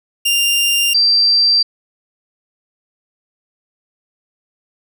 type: tone pair in turn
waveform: sawtooth / sine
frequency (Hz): 2794 / 4699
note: F7 / D8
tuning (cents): 0 / 0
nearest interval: major sixth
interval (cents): 900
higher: second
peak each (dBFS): -9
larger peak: neither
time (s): 0.25-0.94 / 0.94-1.63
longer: neither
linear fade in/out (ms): 10
effects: none